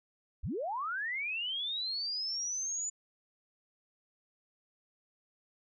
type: linear sweep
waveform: sine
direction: up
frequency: 30.38 to 7040 Hz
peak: -33 dBFS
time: 0.43-2.9 s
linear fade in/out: 10 ms
effects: none